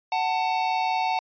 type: tone pair together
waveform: square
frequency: 744.9 / 890 Hz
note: F#5 / A5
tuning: +11 / +20 cents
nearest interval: minor third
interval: 309 cents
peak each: -26 dBFS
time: 0.12-1.19 s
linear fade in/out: 2 ms
effects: resampled to 11025 Hz